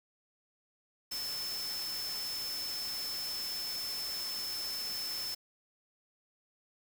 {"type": "tone in noise", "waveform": "sine", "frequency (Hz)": 5274, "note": "E8", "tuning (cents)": 0, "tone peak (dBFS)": -36, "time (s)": [1.11, 5.35], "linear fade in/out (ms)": 10, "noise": "white", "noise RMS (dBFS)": -43, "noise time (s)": [1.11, 5.35], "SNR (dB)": 4, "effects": []}